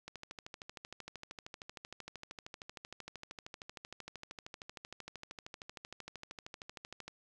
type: click train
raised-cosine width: 0.2 ms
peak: -28 dBFS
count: 92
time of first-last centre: 0.08-7.08 s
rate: 13 Hz
effects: none